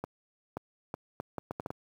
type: accelerating click train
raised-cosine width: 1 ms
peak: -21 dBFS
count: 9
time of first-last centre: 0.04-1.705 s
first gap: 530 ms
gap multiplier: 0.7
effects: high-pass 80 Hz 12 dB/octave + 9-bit